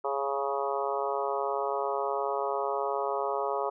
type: harmonic tone with a mistuned harmonic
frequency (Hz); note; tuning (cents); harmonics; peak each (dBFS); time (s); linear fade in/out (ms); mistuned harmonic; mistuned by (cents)
138.59; C#3; 0; 3 / 4 / 5 / 6 / 7 / 8 / 9; -33 / -34 / -35 / -36 / -36 / -37 / -38; 0.04-3.7; 10; 6; +15
effects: none